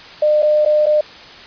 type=tone with dropouts; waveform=sine; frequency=604 Hz; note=D5; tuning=48 cents sharp; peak=-10 dBFS; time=0.22-1.01 s; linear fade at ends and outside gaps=5 ms; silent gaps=0.423-0.428 / 0.651-0.659 / 0.859-0.865 s; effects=white hiss -37 dBFS RMS until 1.46 s + resampled to 11025 Hz